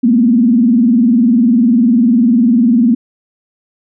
sine tone with vibrato, 237.3 Hz, A#3, 31 cents sharp, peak -6 dBFS, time 0.03-2.95 s, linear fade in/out 10 ms, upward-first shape sine, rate 20 Hz, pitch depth 180 cents each way, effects none

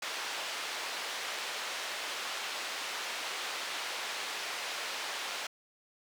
white band-pass noise, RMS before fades -38 dBFS, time 0.02-5.47 s, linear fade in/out 5 ms, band 520 to 3900 Hz, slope 12 dB/octave, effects none

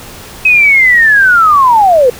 sine linear sweep, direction down, 2554 to 469.8 Hz, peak -3 dBFS, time 0.45-2.1 s, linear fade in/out 5 ms, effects pink hiss -30 dBFS RMS until 2.19 s

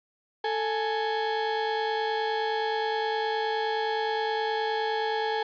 35% pulse tone pair together, 442.3 / 835 Hz, A4 / G#5, +9 / +9 cents, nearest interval major seventh, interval 1100 cents, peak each -27 dBFS, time 0.44-5.43 s, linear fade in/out 5 ms, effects resampled to 11025 Hz + 10-bit

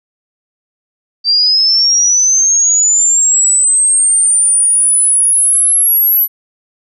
sine linear sweep, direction up, 4649 to 11840 Hz, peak -7 dBFS, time 1.24-6.28 s, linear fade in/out 50 ms, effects none

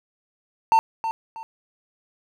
triangle tone with echo, 899 Hz, A5, 37 cents sharp, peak -11 dBFS, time 0.72-0.79 s, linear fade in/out 0 ms, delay 320 ms, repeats 2, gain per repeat -10 dB, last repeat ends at 1.43 s, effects none

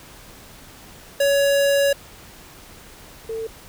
square / sine tone pair in turn, 561 / 448.1 Hz, C#5 / A4, +21 / +32 cents, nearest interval major third, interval 389 cents, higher first, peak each -16 / -25 dBFS, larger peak first, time 1.2-1.93 / 3.29-3.47 s, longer first, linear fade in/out 5 ms, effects pink hiss -44 dBFS RMS until 3.68 s

